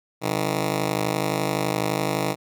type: ring-modulated tone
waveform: 10% pulse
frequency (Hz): 156.7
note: D#3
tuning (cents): +13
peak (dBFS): -11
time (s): 0.21-2.36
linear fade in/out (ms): 50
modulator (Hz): 25.9
effects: none